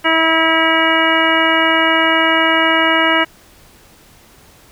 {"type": "harmonic tone with a mistuned harmonic", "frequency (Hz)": 324, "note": "E4", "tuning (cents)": -30, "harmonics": [1, 2, 3, 4, 5, 6, 7, 9], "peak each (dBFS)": [-19, -19, -19, -19, -19, -19, -19, -19], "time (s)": [0.04, 3.25], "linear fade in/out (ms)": 20, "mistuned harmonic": 9, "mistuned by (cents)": -19, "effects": ["pink hiss -46 dBFS RMS until 4.71 s"]}